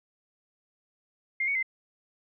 sine tone with pitch steps, 2115 / 2230 / 2071 Hz, C7 / C#7 / C7, +18 / +10 / -18 cents, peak -25 dBFS, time 1.4-1.628 s, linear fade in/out 5 ms, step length 76 ms, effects none

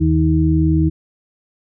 harmonic tone, 79.3 Hz, D#2, 33 cents sharp, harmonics 1 / 2 / 4, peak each -16 / -16 / -16 dBFS, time 0-0.9 s, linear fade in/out 20 ms, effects none

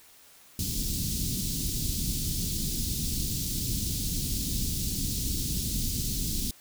pink band-stop noise, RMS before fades -30 dBFS, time 0.59-6.51 s, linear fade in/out 2 ms, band 270 to 4000 Hz, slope 24 dB/octave, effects white hiss -55 dBFS RMS until 6.6 s

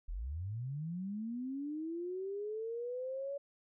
sine linear sweep, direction up, 35.12 to 568 Hz, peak -37 dBFS, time 0.08-3.38 s, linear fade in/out 10 ms, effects none

